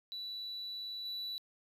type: tone with level steps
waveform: sine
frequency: 3951 Hz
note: B7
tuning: in tune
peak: -38 / -35 dBFS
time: 0.12-1.38 s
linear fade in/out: 0 ms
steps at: 1.05 s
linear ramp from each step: 5 ms
effects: tanh soft clip ceiling -37 dBFS + 12-bit